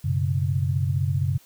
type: chord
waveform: sine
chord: F# suspended fourth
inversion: none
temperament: equal with one note detuned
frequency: 94.61 / 123.47 / 138.59 Hz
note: F#2 / B2 / C#3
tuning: +39 / 0 / 0 cents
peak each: -24 / -28 / -24 dBFS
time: 0.04-1.38 s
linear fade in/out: 10 ms
effects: white hiss -55 dBFS RMS until 1.45 s